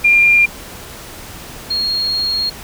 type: tone pair in turn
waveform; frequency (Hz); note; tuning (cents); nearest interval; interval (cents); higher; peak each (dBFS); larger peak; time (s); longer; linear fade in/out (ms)
sine; 2397 / 4271; D7 / C8; +35 / +35; minor seventh; 1000; second; -7 / -15; first; 0.04-0.46 / 1.7-2.5; second; 10
effects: pink hiss -33 dBFS RMS until 2.63 s